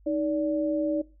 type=tone pair together; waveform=sine; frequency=311.7 / 579 Hz; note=D#4 / D5; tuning=+3 / -25 cents; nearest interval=major seventh; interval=1072 cents; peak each=-26 / -27 dBFS; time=0.06-1.02 s; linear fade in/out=10 ms; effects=noise-tail reverb RT60 0.3 s tail -19 dB re dry + added 50 Hz sine -53 dBFS peak until 1.2 s